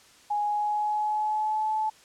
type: tone with pitch glide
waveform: sine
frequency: 830.6 to 866.4 Hz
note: G#5 to A5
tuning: 0 to -27 cents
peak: -24 dBFS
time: 0.3-1.9 s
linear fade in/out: 10 ms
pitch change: +73 cents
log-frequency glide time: 0.43-1.73 s
effects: white hiss -55 dBFS RMS until 2.04 s + low-pass 8000 Hz 12 dB/octave